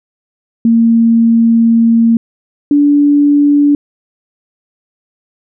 sine tone pair in turn, 229.6 / 289.3 Hz, A#3 / D4, -26 / -26 cents, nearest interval major third, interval 400 cents, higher second, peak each -5 dBFS, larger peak neither, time 0.65-2.17 / 2.71-3.75 s, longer first, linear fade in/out 2 ms, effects none

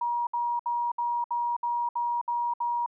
sine tone bursts, 953 Hz, A#5, 38 cents sharp, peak -25 dBFS, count 9, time 0.01-2.862 s, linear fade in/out 5 ms, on 260 ms, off 64 ms, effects none

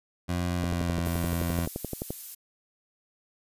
20% pulse tone with pitch glide, 88.2 to 85.29 Hz, F2 to F2, +18 to -40 cents, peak -22 dBFS, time 0.28-1.67 s, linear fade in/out 20 ms, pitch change -58 cents, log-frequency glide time 0.56-1 s
click train, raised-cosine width 2 ms, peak -18 dBFS, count 18, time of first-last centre 0.64-2.106 s, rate 11.6 Hz
violet noise, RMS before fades -38 dBFS, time 1.05-2.35 s, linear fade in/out 10 ms
effects resampled to 32000 Hz

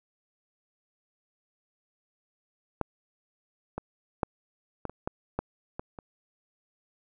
clicks, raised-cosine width 1 ms, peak -13 / -19 / -11 / -18 / -27 / -16 / -14 / -20 / -27 dBFS, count 9, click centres 2.813 / 3.78 / 4.232 / 4.853 / 4.896 / 5.075 / 5.39 / 5.795 / 5.988 s, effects none

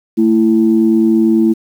sine tone pair together, 222.8 / 332 Hz, A3 / E4, +22 / +12 cents, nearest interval perfect fifth, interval 690 cents, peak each -10 dBFS, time 0.17-1.54 s, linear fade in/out 20 ms, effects tanh soft clip ceiling 0 dBFS + 7-bit

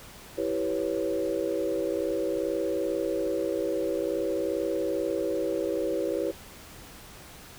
sine chord, C# half-diminished seventh, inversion first, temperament equal, 329.6 / 392 / 493.9 / 554.4 Hz, E4 / G4 / B4 / C#5, 0 / 0 / 0 / 0 cents, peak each -31 dBFS, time 0.37-6.32 s, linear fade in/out 20 ms, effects tanh soft clip ceiling -15 dBFS + pink hiss -47 dBFS RMS until 7.58 s

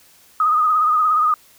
sine tone with vibrato, 1244.5 Hz, D#6, in tune, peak -13 dBFS, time 0.4-1.34 s, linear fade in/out 2 ms, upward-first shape sine, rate 17 Hz, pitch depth 50 cents each way, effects white hiss -51 dBFS RMS until 1.58 s

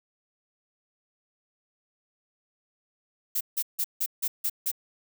violet noise bursts, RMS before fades -27 dBFS, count 7, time 3.35-4.716 s, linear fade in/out 10 ms, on 58 ms, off 160 ms, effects none

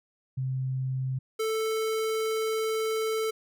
sine / square tone pair in turn, 130.81 / 440.8 Hz, C3 / A4, 0 / +3 cents, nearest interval octave + major sixth, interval 2103 cents, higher second, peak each -27 dBFS, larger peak neither, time 0.37-1.19 / 1.39-3.31 s, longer second, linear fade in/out 10 ms, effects none

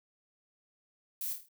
violet noise with echo, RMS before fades -37 dBFS, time 1.21-1.33 s, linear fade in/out 2 ms, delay 26 ms, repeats 6, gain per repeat -5 dB, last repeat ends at 1.486 s, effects none

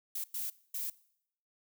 violet noise bursts at uneven times, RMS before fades -37 dBFS, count 3, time 0.15-0.24 / 0.34-0.5 / 0.74-0.9 s, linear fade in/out 5 ms, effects noise-tail reverb RT60 0.7 s tail -21 dB re dry

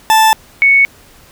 40% pulse / sine tone pair in turn, 880 / 2217 Hz, A5 / C#7, 0 / 0 cents, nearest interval octave + major third, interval 1600 cents, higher second, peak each -5 dBFS, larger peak neither, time 0.1-0.33 / 0.62-0.85 s, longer neither, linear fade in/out 0 ms, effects pink hiss -43 dBFS RMS until 1.31 s

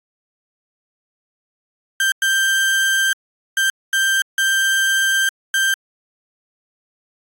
35% pulse tone bursts at uneven times, 1573 Hz, G6, 6 cents sharp, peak -13 dBFS, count 6, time 2-2.12 / 2.22-3.13 / 3.57-3.7 / 3.93-4.22 / 4.38-5.29 / 5.54-5.74 s, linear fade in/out 2 ms, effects AAC 64 kbps

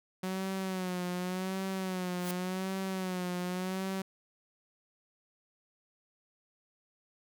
sawtooth tone with vibrato, 185 Hz, F#3, in tune, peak -29 dBFS, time 0.23-4.02 s, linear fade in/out 5 ms, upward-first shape sine, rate 0.88 Hz, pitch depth 60 cents each way
white noise with exponential growth, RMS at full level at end -36 dBFS, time 2.12-2.31 s, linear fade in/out 2 ms, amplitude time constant 40 ms
effects none

